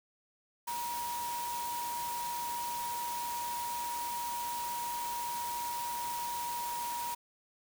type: tone in noise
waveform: sine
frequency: 954 Hz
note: A#5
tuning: 40 cents sharp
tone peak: -35 dBFS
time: 0.67-7.15 s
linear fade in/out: 10 ms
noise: white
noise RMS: -42 dBFS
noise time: 0.67-7.15 s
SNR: +4 dB
effects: none